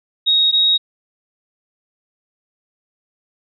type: tone pair in turn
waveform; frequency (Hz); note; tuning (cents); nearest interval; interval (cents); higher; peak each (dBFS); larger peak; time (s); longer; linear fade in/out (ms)
sine; 3763 / 3778; A#7 / A#7; +16 / +22; unison; 6; second; -11; neither; 0.26-0.52 / 0.52-0.78; neither; 20
effects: none